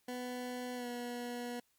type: tone with pitch glide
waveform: 20% pulse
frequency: 248.4 to 242.3 Hz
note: B3 to B3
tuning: +10 to -33 cents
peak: -34 dBFS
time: 0.08-1.6 s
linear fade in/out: 5 ms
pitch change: -43 cents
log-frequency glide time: 0.75-0.87 s
effects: white hiss -75 dBFS RMS until 1.78 s + MP3 96 kbps